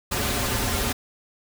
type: noise with comb filter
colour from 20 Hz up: pink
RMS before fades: -25 dBFS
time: 0.11-0.93 s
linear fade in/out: 10 ms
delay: 6.2 ms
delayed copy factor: -0.7
effects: none